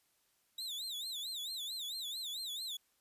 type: tone with vibrato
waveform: 40% pulse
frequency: 3765 Hz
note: A#7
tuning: 16 cents sharp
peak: -38 dBFS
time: 0.58-2.77 s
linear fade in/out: 5 ms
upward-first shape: sine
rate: 4.5 Hz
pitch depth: 190 cents each way
effects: white hiss -75 dBFS RMS until 3 s + resampled to 32000 Hz